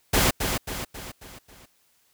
pink noise with echo, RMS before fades -20 dBFS, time 0.13-0.31 s, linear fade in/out 10 ms, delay 270 ms, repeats 5, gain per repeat -6 dB, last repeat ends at 1.66 s, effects white hiss -65 dBFS RMS until 2.13 s

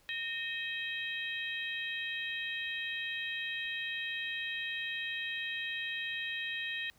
harmonic tone with a mistuned harmonic, 637 Hz, D#5, 41 cents sharp, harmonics 3 / 4 / 5 / 6, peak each -38 / -40 / -42 / -44 dBFS, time 0.09-6.9 s, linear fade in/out 0 ms, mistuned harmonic 3, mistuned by -63 cents, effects pink hiss -66 dBFS RMS until 6.98 s

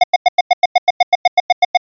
square tone bursts, 720 Hz, F#5, 47 cents flat, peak -6 dBFS, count 15, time 0.01-1.773 s, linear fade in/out 5 ms, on 27 ms, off 97 ms, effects resampled to 11025 Hz

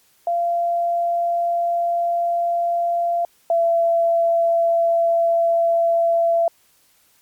sine tone pair in turn, 688 / 673.8 Hz, F5 / E5, -26 / +38 cents, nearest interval unison, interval 36 cents, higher first, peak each -17 / -14 dBFS, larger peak second, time 0.27-3.25 / 3.5-6.48 s, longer neither, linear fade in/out 2 ms, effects white hiss -58 dBFS RMS until 7.21 s + MP3 96 kbps

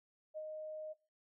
sine tone with ADSR envelope, 620 Hz, D#5, 6 cents flat, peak -40 dBFS, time 0.34-0.94 s, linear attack 31 ms, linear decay 57 ms, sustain -2 dB, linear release 24 ms, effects noise-tail reverb RT60 0.3 s tail -19 dB re dry

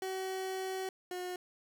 30% pulse tone pair in turn, 378.2 / 361.6 Hz, F#4 / F#4, +38 / -40 cents, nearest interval minor second, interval 78 cents, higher first, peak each -33 / -35 dBFS, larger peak first, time 0.02-0.89 / 1.11-1.36 s, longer first, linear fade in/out 2 ms, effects none

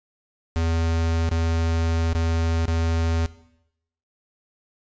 square tone with dropouts, 82.41 Hz, E2, in tune, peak -21 dBFS, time 0.56-3.26 s, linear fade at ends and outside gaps 0 ms, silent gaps 1.291-1.314 / 2.131-2.15 / 2.655-2.68 s, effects noise-tail reverb RT60 0.8 s tail -17 dB re dry + resampled to 16000 Hz

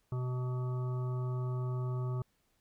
harmonic tone, 126 Hz, B2, 35 cents sharp, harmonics 1 / 3 / 5 / 7 / 9 / 10, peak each -32 / -44 / -51 / -53 / -50 / -55 dBFS, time 0.12-2.22 s, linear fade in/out 2 ms, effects pink hiss -75 dBFS RMS until 2.6 s

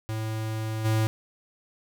square tone with level steps, 110 Hz, A2, in tune, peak -29 / -22 dBFS, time 0.09-1.07 s, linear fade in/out 0 ms, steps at 0.84 s, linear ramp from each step 20 ms, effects none

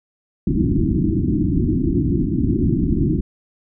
white low-pass noise, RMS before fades -18 dBFS, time 0.47-3.21 s, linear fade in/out 2 ms, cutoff 350 Hz, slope 96 dB/octave, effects none

